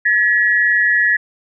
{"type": "tone pair together", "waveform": "sine", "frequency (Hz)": [1708.8, 1912], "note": ["G#6", "A#6"], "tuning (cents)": [49, 43], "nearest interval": "major second", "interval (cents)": 194, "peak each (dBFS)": -14, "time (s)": [0.05, 1.17], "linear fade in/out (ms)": 10, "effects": []}